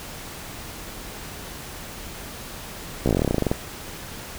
slowing click train, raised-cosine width 2 ms, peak -7 dBFS, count 17, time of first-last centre 3.06-3.515 s, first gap 15 ms, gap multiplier 1.08, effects pink hiss -37 dBFS RMS until 4.38 s

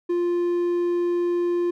triangle tone, 349.2 Hz, F4, in tune, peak -18 dBFS, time 0.09-1.71 s, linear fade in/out 10 ms, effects none

